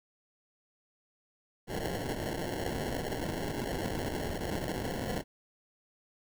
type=noise with sample-and-hold; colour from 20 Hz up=violet; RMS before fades=-35 dBFS; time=1.67-5.24 s; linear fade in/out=50 ms; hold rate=1225 Hz; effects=none

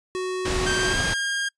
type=tone; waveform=square; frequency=370 Hz; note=F#4; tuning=in tune; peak=-26 dBFS; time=0.15-0.93 s; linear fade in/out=0 ms
type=low-pass noise; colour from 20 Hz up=pink; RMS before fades=-27 dBFS; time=0.45-1.14 s; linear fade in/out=5 ms; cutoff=9000 Hz; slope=12 dB/octave
type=tone with pitch glide; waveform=sawtooth; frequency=1568 to 1615.8 Hz; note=G6 to G#6; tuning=0 to -48 cents; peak=-20 dBFS; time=0.66-1.49 s; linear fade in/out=10 ms; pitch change=+52 cents; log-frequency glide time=0.79-1 s
effects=noise-tail reverb RT60 0.1 s tail -24 dB re dry + resampled to 22050 Hz

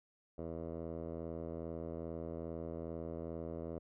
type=tone with low-pass filter; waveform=10% pulse; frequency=82.41 Hz; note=E2; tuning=in tune; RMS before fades=-43 dBFS; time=0.38-3.79 s; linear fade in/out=5 ms; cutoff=630 Hz; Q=2.2; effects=none

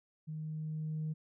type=tone with level ramp; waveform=sine; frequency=155.56 Hz; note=D#3; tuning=in tune; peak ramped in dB=-38 to -32 dBFS; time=0.27-1.14 s; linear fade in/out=20 ms; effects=tanh soft clip ceiling -31 dBFS

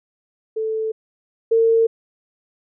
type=tone pair in turn; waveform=sine; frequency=440 / 454.2 Hz; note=A4 / A#4; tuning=0 / -45 cents; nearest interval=minor second; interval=55 cents; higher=second; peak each=-20 / -12 dBFS; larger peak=second; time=0.56-0.92 / 1.51-1.87 s; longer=neither; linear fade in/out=10 ms; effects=none

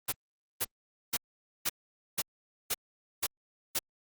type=noise bursts; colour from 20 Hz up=white; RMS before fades=-30 dBFS; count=8; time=0.08-3.792 s; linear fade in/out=10 ms; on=44 ms; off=480 ms; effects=Opus 32 kbps

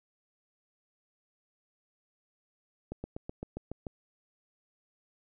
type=slowing click train; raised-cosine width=2 ms; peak=-24 dBFS; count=8; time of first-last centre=2.92-3.868 s; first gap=120 ms; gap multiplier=1.04; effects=none

